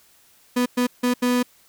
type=tone bursts at uneven times; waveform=35% pulse; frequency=246.9 Hz; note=B3; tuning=in tune; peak=-16 dBFS; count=4; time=0.56-0.66 / 0.77-0.87 / 1.03-1.14 / 1.22-1.43 s; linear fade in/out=10 ms; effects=white hiss -56 dBFS RMS until 1.68 s